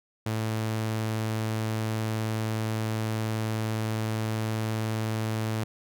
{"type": "tone", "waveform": "sawtooth", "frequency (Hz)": 110.1, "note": "A2", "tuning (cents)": 2, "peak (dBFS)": -23, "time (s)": [0.26, 5.64], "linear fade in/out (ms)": 5, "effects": []}